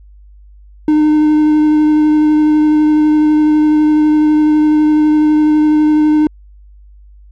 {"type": "tone with vibrato", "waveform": "triangle", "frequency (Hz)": 304.6, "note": "D#4", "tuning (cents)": -37, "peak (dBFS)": -5, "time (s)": [0.88, 6.27], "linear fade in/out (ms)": 2, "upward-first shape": "sine", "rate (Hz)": 12, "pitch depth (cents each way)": 10, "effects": ["added 50 Hz sine -37 dBFS peak until 7.31 s"]}